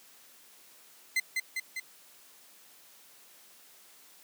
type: tone with echo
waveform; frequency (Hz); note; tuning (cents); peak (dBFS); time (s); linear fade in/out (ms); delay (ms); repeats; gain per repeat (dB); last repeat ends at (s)
40% pulse; 2059; C7; -28; -24; 1.16-1.2; 5; 200; 3; -3; 1.8
effects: white hiss -57 dBFS RMS until 4.23 s + high-pass 200 Hz 12 dB/octave